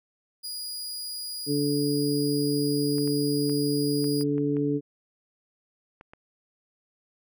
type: tone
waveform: sawtooth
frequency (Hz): 4892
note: D#8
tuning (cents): -30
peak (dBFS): -30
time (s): 0.43-4.24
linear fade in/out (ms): 20
type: harmonic tone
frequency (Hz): 144.4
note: D3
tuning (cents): -29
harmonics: 1 / 2 / 3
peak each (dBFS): -30 / -25 / -28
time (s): 1.46-4.81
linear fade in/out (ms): 50
type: clicks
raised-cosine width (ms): 0.5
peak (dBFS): -31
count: 9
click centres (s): 2.983 / 3.076 / 3.496 / 4.043 / 4.211 / 4.381 / 4.568 / 6.011 / 6.135
effects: none